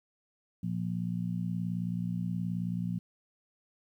harmonic tone, 58.8 Hz, A#1, 16 cents sharp, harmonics 2 / 3 / 4, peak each -36 / -32 / -41 dBFS, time 0.63-2.99 s, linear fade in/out 5 ms, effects 11-bit

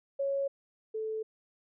sine tone pair in turn, 553 / 437.8 Hz, C#5 / A4, -4 / -9 cents, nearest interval major third, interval 405 cents, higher first, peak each -28 / -32 dBFS, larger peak first, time 0.19-0.48 / 0.94-1.23 s, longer neither, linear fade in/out 10 ms, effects none

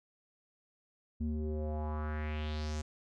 square tone with low-pass filter sweep, 76.3 Hz, D#2, 33 cents flat, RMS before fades -36 dBFS, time 1.2-2.82 s, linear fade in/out 10 ms, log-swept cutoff 210 to 7300 Hz, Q 3, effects none

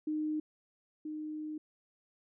sine tone pair in turn, 306.9 / 306.9 Hz, D#4 / D#4, -24 / -24 cents, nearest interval unison, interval 0 cents, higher neither, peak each -31 / -37 dBFS, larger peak first, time 0.07-0.4 / 1.05-1.58 s, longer second, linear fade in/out 5 ms, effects none

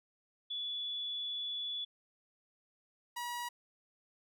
sine / sawtooth tone pair in turn, 3431 / 962.8 Hz, A7 / B5, -44 / -44 cents, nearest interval octave + minor seventh, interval 2200 cents, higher first, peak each -36 / -34 dBFS, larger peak second, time 0.5-1.85 / 3.16-3.49 s, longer first, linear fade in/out 10 ms, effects none

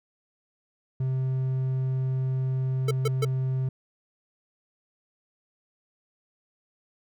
triangle tone, 130.81 Hz, C3, in tune, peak -22 dBFS, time 1-3.69 s, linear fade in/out 5 ms
square tone bursts, 440 Hz, A4, in tune, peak -24 dBFS, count 3, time 2.88-3.25 s, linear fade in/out 5 ms, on 30 ms, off 140 ms
effects none

